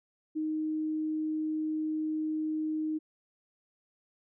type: tone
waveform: sine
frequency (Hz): 311.1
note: D#4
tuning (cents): 0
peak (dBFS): -29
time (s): 0.35-2.99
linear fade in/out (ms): 20
effects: none